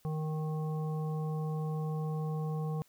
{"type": "harmonic tone", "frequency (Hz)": 155.56, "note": "D#3", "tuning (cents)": 0, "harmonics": [1, 3, 5, 7], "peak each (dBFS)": [-32, -42, -46, -49], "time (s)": [0.05, 2.82], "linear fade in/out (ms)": 0, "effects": ["white hiss -67 dBFS RMS until 2.88 s"]}